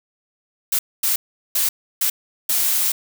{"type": "noise bursts at uneven times", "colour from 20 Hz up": "blue", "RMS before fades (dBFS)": -19, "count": 5, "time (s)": [[0.72, 0.79], [1.03, 1.16], [1.55, 1.69], [2.01, 2.1], [2.49, 2.92]], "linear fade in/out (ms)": 5, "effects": []}